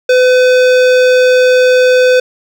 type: tone with hard clipping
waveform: sine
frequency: 505 Hz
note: B4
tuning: 39 cents sharp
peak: -7 dBFS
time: 0.09-2.2 s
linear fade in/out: 5 ms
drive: 17 dB
effects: none